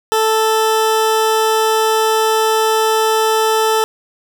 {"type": "tone", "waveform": "20% pulse", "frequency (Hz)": 440, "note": "A4", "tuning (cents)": 0, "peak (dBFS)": -7, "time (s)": [0.12, 3.84], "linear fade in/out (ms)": 0, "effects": []}